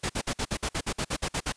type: noise bursts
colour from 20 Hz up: pink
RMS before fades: -29 dBFS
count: 13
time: 0.03-1.524 s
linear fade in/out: 10 ms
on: 66 ms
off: 53 ms
effects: white hiss -60 dBFS RMS until 1.56 s + resampled to 22050 Hz